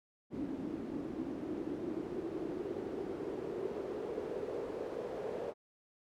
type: noise with band-pass filter sweep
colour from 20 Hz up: pink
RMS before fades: -40 dBFS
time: 0.3-5.54 s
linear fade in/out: 50 ms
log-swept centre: 280 to 490 Hz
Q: 4.6
effects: none